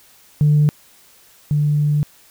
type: tone pair in turn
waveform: sine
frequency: 149 / 147.97 Hz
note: D3 / D3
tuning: +25 / +13 cents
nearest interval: unison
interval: 12 cents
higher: first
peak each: -9 / -13 dBFS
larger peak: first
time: 0.41-0.69 / 1.51-2.03 s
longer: second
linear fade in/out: 0 ms
effects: tanh soft clip ceiling -7 dBFS + white hiss -50 dBFS RMS until 2.3 s